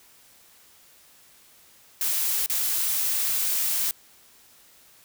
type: noise with dropouts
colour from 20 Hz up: blue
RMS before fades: -25 dBFS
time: 2.01-3.91 s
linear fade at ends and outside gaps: 1 ms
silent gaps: 2.461-2.498 s
effects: white hiss -55 dBFS RMS until 5.04 s